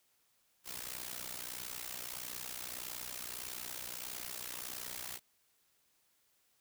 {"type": "noise with amplitude modulation", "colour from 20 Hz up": "white", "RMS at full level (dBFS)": -40, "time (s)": [0.64, 5.2], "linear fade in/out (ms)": 50, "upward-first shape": "sine", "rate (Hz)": 61.6, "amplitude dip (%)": 85, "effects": ["white hiss -74 dBFS RMS until 6.6 s"]}